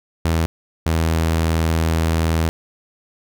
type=tone pair in turn; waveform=sawtooth; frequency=81.8 / 81.33 Hz; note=E2 / E2; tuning=-13 / -23 cents; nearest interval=unison; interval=10 cents; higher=first; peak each=-12 dBFS; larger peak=neither; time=0.25-0.46 / 0.86-2.49 s; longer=second; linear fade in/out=0 ms; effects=none